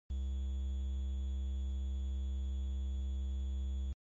triangle tone with quantisation, 66.4 Hz, C2, 26 cents sharp, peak -32 dBFS, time 0.1-3.93 s, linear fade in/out 5 ms, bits 10, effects MP3 32 kbps

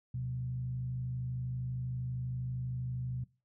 sine tone with frequency modulation, 125.8 Hz, B2, 32 cents sharp, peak -34 dBFS, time 0.14-3.24 s, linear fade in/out 5 ms, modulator 52.6 Hz, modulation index 0.44, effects noise-tail reverb RT60 0.3 s tail -20 dB re dry

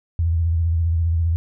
sine tone with vibrato, 83.1 Hz, E2, 15 cents sharp, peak -16 dBFS, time 0.19-1.36 s, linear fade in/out 0 ms, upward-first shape sine, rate 15 Hz, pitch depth 64 cents each way, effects none

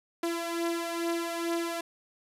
sawtooth beating tone pair, 336.9 / 339.2 Hz, E4 / E4, +38 / +50 cents, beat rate 2.3 Hz, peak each -27 / -31 dBFS, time 0.23-1.81 s, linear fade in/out 5 ms, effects resampled to 32000 Hz + 9-bit

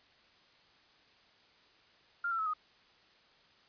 sine tone with pitch steps, 1396.9 / 1345.4 / 1295.8 / 1248.1 Hz, F6 / E6 / E6 / D#6, 0 / +35 / -30 / +5 cents, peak -31 dBFS, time 2.24-2.536 s, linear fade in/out 5 ms, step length 74 ms, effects white hiss -64 dBFS RMS until 3.68 s + resampled to 11025 Hz

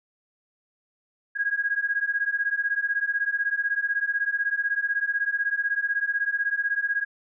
sine beating tone pair, 1634 / 1650 Hz, G#6 / G#6, -29 / -12 cents, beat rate 16 Hz, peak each -26 dBFS, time 1.35-7.05 s, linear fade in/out 20 ms, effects none

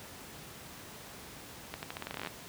accelerating click train, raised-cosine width 0.3 ms, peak -21 dBFS, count 15, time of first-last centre 1.74-2.272 s, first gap 89 ms, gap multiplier 0.85, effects pink hiss -48 dBFS RMS until 2.48 s + high-pass 80 Hz 12 dB/octave

